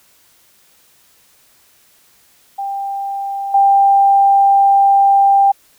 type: tone with level steps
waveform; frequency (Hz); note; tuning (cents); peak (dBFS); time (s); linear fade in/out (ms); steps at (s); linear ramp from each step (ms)
sine; 792; G5; +18; -19 / -7; 2.58-5.52; 10; 3.54; 5
effects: white hiss -52 dBFS RMS until 5.78 s